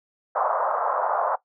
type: band-pass noise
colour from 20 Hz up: pink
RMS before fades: -24 dBFS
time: 0.35-1.36 s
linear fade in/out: 10 ms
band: 560 to 1300 Hz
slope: 48 dB/octave
effects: noise-tail reverb RT60 0.1 s tail -17 dB re dry